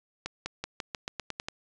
accelerating click train, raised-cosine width 0.2 ms, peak -16 dBFS, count 10, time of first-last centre 0.26-1.485 s, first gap 200 ms, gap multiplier 0.9, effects resampled to 22050 Hz

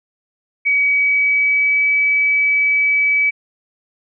sine tone with pitch glide, 2268 to 2289 Hz, C#7 to D7, +39 to -45 cents, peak -12 dBFS, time 0.65-3.31 s, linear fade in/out 20 ms, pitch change +16 cents, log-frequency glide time 0.79-1.86 s, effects none

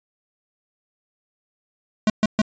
square tone bursts, 214.6 Hz, A3, 43 cents flat, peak -15 dBFS, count 3, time 2.07-2.417 s, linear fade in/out 2 ms, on 29 ms, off 130 ms, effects resampled to 16000 Hz

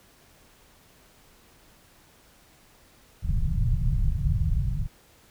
pink low-pass noise, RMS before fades -24 dBFS, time 3.22-4.88 s, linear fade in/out 50 ms, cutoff 160 Hz, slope 48 dB/octave, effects pink hiss -57 dBFS RMS until 5.3 s

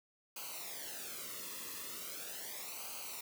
white noise with flanger, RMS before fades -45 dBFS, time 0.36-3.21 s, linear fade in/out 5 ms, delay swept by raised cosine 0.55 to 1.34 ms, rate 0.39 Hz, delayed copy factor -0.8, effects none

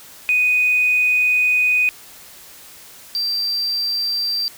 triangle tone pair in turn, 2489 / 4699 Hz, D#7 / D8, 0 / 0 cents, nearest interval major seventh, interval 1100 cents, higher second, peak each -10 / -17 dBFS, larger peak first, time 0.29-1.89 / 3.15-4.48 s, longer first, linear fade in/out 0 ms, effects tanh soft clip ceiling -11 dBFS + white hiss -42 dBFS RMS until 4.57 s

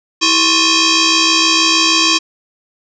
sine tone with frequency modulation, 1108.7 Hz, C#6, in tune, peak -9 dBFS, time 0.21-2.19 s, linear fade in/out 20 ms, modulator 717 Hz, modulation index 7.2, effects none

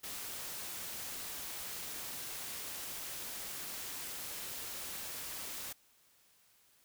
white noise, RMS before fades -43 dBFS, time 0.03-5.73 s, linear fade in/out 10 ms, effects white hiss -68 dBFS RMS until 6.84 s

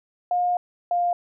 sine tone pair in turn, 713 / 702 Hz, F5 / F5, +36 / +9 cents, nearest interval unison, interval 27 cents, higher first, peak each -19 dBFS, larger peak neither, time 0.31-0.57 / 0.91-1.13 s, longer first, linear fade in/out 2 ms, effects none

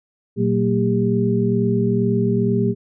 sine tone cluster, 119.5 / 187.6 / 229.8 / 400.4 Hz, A#2 / F#3 / A#3 / G4, +43 / +24 / -25 / +37 cents, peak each -21 dBFS, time 0.36-2.75 s, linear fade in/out 50 ms, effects none

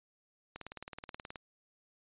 click train, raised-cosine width 0.3 ms, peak -27 dBFS, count 16, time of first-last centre 0.56-1.358 s, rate 18.8 Hz, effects resampled to 8000 Hz

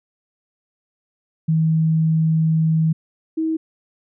sine tone pair in turn, 160 / 320 Hz, D#3 / D#4, +49 / +49 cents, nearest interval octave, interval 1200 cents, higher second, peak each -14 / -18 dBFS, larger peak first, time 1.48-2.93 / 3.37-3.57 s, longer first, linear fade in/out 10 ms, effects none

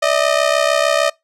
sawtooth ring-modulated tone, 615 Hz, D#5, 20 cents flat, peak -6 dBFS, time 0.02-1.1 s, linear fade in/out 10 ms, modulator 33.3 Hz, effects noise-tail reverb RT60 0.2 s tail -25 dB re dry + low-pass 8000 Hz 12 dB/octave

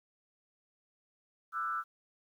sine tone with frequency modulation, 1332 Hz, E6, 18 cents sharp, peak -32 dBFS, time 1.52-1.84 s, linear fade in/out 50 ms, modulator 143 Hz, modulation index 0.83, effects 11-bit

